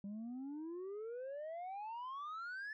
sine exponential sweep, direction up, 195.7 to 1760 Hz, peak -40 dBFS, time 0.04-2.73 s, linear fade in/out 2 ms, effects tanh soft clip ceiling -42 dBFS

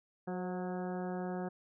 harmonic tone with a mistuned harmonic, 182.4 Hz, F#3, 24 cents flat, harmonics 1 / 2 / 3 / 4 / 5 / 6 / 7 / 8 / 9, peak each -38 / -41 / -45 / -44 / -51 / -58 / -54 / -56 / -54 dBFS, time 0.27-1.49 s, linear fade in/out 10 ms, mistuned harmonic 3, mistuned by -38 cents, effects none

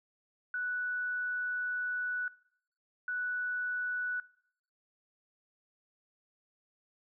sine tone bursts at uneven times, 1480 Hz, F#6, in tune, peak -32 dBFS, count 2, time 0.54-2.28 / 3.08-4.2 s, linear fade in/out 2 ms, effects noise-tail reverb RT60 0.7 s tail -22 dB re dry

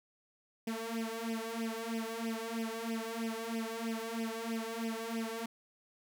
sawtooth tone with flanger, 226.8 Hz, A#3, 47 cents flat, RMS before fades -38 dBFS, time 0.67-5.46 s, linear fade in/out 5 ms, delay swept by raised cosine 0.36 to 2.66 ms, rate 3.1 Hz, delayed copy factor +0.9, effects none

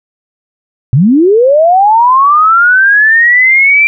sine linear sweep, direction up, 113 to 2364 Hz, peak -3 dBFS, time 0.93-3.87 s, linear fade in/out 0 ms, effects none

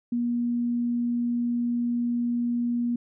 sine tone, 239.2 Hz, A#3, 45 cents sharp, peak -23 dBFS, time 0.12-2.96 s, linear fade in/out 5 ms, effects none

